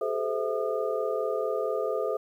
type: tone cluster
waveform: sine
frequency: 392.5 / 432.6 / 517 / 655 / 1216 Hz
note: G4 / A4 / C5 / E5 / D#6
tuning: +2 / -29 / -21 / -11 / -40 cents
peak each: -35 / -30 / -31 / -33 / -37 dBFS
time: 0.01-2.17 s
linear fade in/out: 5 ms
effects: 10-bit